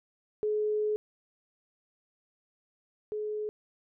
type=tone pair in turn; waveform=sine; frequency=424.4 / 424.4 Hz; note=G#4 / G#4; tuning=+38 / +38 cents; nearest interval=unison; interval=0 cents; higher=neither; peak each=-26 / -31 dBFS; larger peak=first; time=0.43-0.96 / 3.12-3.49 s; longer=first; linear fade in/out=0 ms; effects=none